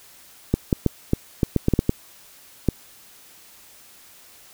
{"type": "clicks", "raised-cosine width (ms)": 3, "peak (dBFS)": -4, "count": 11, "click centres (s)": [0.54, 0.728, 0.863, 1.134, 1.432, 1.563, 1.684, 1.737, 1.791, 1.894, 2.687], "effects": ["white hiss -49 dBFS RMS until 4.53 s"]}